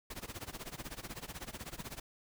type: noise with tremolo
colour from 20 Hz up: pink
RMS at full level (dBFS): -42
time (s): 0.1-2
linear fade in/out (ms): 5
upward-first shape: sine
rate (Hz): 16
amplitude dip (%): 90
effects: none